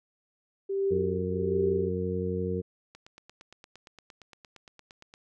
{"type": "tone with tremolo", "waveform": "sine", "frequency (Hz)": 392, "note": "G4", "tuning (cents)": 0, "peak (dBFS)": -23, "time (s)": [0.69, 1.9], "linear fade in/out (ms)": 10, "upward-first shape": "triangle", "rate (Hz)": 1.3, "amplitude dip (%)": 100}
{"type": "harmonic tone", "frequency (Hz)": 91.7, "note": "F#2", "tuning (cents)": -15, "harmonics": [1, 2, 3, 4, 5], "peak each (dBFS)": [-34, -33, -41, -35, -32], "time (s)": [0.9, 2.62], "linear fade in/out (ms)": 20}
{"type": "click train", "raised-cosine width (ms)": 0.2, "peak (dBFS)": -31, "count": 20, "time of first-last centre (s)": [2.95, 5.139], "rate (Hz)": 8.68}
{"effects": []}